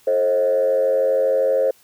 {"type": "tone with frequency modulation", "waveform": "sine", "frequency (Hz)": 533, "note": "C5", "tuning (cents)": 32, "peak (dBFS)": -14, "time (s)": [0.07, 1.71], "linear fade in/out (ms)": 5, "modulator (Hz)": 92.7, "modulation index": 0.79, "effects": ["tanh soft clip ceiling -10 dBFS", "white hiss -54 dBFS RMS until 1.83 s"]}